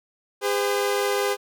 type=tone pair together; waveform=sawtooth; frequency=404.9 / 509.8 Hz; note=G#4 / C5; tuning=-44 / -45 cents; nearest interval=major third; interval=399 cents; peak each=-19 / -22 dBFS; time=0.41-1.37 s; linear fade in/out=50 ms; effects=none